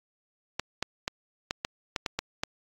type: clicks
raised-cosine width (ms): 0.2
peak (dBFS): -11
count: 9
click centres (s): 0.596 / 0.826 / 1.079 / 1.509 / 1.649 / 1.962 / 2.062 / 2.19 / 2.435
effects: AAC 48 kbps